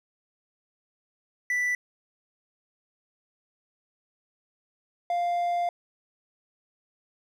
triangle tone pair in turn, 1975.5 / 698.4 Hz, B6 / F5, 0 / 0 cents, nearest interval octave + tritone, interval 1800 cents, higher first, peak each -22 dBFS, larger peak neither, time 1.5-1.75 / 5.1-5.69 s, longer second, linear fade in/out 2 ms, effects none

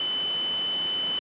sine tone in noise, 3020 Hz, F#7, 35 cents sharp, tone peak -25 dBFS, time 0-1.19 s, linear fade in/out 2 ms, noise pink, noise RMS -37 dBFS, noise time 0-1.19 s, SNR +9 dB, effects high-pass 200 Hz 12 dB/octave + resampled to 8000 Hz

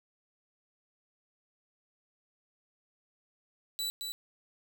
sawtooth tone with echo, 3951 Hz, B7, in tune, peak -29 dBFS, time 3.79-3.9 s, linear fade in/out 0 ms, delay 220 ms, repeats 1, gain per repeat -4 dB, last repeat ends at 4.12 s, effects none

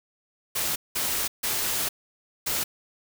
white noise bursts at uneven times, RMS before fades -27 dBFS, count 4, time 0.55-0.76 / 0.95-1.28 / 1.43-1.89 / 2.46-2.64 s, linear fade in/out 10 ms, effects none

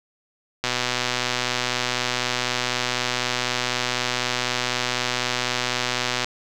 click train, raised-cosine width 0.2 ms, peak -5 dBFS, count 696, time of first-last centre 0.64-6.245 s, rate 124 Hz, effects none

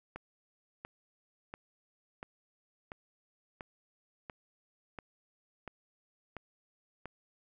click train, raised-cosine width 0.5 ms, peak -27 dBFS, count 11, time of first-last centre 0.16-7.057 s, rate 1.45 Hz, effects none

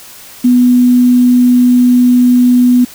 sine tone with quantisation, 247 Hz, B3, in tune, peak -4 dBFS, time 0.44-2.85 s, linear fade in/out 10 ms, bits 5, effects white hiss -34 dBFS RMS until 2.94 s

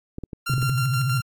clicks, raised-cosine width 3 ms, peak -20 dBFS, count 8, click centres 0.184 / 0.237 / 0.332 / 0.496 / 0.537 / 0.581 / 0.628 / 0.695 s
sawtooth tone with tremolo, 1381 Hz, F6, 20 cents flat, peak -22 dBFS, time 0.46-1.22 s, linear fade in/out 10 ms, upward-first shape square, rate 6.3 Hz, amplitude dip 45%
sine tone with vibrato, 128.9 Hz, C3, 26 cents flat, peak -20 dBFS, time 0.49-1.21 s, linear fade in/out 10 ms, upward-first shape triangle, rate 14 Hz, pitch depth 170 cents each way
effects AAC 64 kbps

